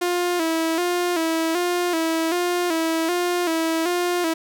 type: tone with vibrato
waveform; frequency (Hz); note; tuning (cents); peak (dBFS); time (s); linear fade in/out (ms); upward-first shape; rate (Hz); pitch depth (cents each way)
sawtooth; 339.1; E4; +49; -16; 0.01-4.34; 10; square; 1.3; 72
effects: none